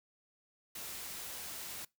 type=noise; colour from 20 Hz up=white; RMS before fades=-44 dBFS; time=0.75-1.85 s; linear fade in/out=5 ms; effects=noise-tail reverb RT60 0.2 s tail -23 dB re dry

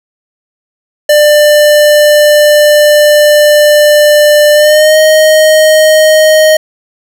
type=tone with pitch glide; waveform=square; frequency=595 to 623.1 Hz; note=D5 to D#5; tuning=+22 to +2 cents; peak=-3 dBFS; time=1.09-6.57 s; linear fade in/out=5 ms; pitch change=+80 cents; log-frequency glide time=4.53-4.97 s; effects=none

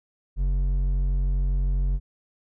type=tone with hard clipping; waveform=sine; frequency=46.25 Hz; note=F#1; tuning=in tune; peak=-22 dBFS; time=0.36-2 s; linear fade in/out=50 ms; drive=6 dB; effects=none

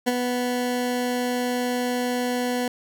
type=tone with ADSR envelope; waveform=20% pulse; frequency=246.9 Hz; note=B3; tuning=in tune; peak=-12 dBFS; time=0.06-2.68 s; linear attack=20 ms; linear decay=28 ms; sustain=-6 dB; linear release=3 ms; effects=none

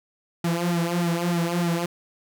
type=tone with flanger; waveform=sawtooth; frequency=171.7 Hz; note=F3; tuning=29 cents flat; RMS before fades=-24 dBFS; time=0.44-1.86 s; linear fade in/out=5 ms; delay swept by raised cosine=1.8 to 5.3 ms; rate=3.3 Hz; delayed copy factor=-0.95; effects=none

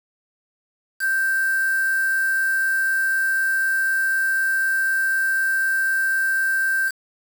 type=tone with quantisation; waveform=sine; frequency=1568 Hz; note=G6; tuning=in tune; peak=-18 dBFS; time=0.99-6.92 s; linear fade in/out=50 ms; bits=5; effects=none

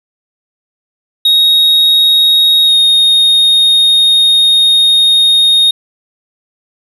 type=tone with pitch glide; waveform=triangle; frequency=3761 to 3711 Hz; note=A#7 to A#7; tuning=+15 to -9 cents; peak=-4 dBFS; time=1.25-5.71 s; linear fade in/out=5 ms; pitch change=-24 cents; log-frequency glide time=2.65-2.74 s; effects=none

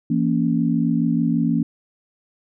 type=chord; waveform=sine; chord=A# diminished; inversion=second; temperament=just; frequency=167.82 / 233.1 / 279.7 Hz; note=E3 / A#3 / C#4; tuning=+31 / 0 / +16 cents; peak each=-21 / -20 / -22 dBFS; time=0.1-1.63 s; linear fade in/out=5 ms; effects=none

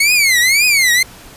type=tone with vibrato; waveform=sawtooth; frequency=2176 Hz; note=C#7; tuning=33 cents flat; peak=-6 dBFS; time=0-1.03 s; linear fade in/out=5 ms; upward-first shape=triangle; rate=1.9 Hz; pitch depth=260 cents each way; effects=pink hiss -38 dBFS RMS until 1.36 s + resampled to 32000 Hz

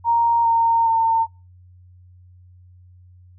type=tone with pitch steps; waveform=sine; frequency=932.3 / 919.5 / 906.8 Hz; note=A#5 / A#5 / A#5; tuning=0 / -24 / -48 cents; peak=-14 dBFS; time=0.04-1.27 s; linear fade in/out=50 ms; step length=410 ms; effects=noise-tail reverb RT60 0.3 s tail -24 dB re dry + added 90 Hz sine -45 dBFS peak until 3.38 s

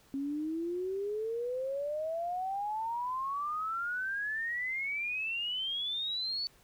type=exponential sweep; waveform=sine; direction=up; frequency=270.6 to 4513 Hz; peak=-32 dBFS; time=0.14-6.47 s; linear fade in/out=0 ms; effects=pink hiss -63 dBFS RMS until 6.63 s

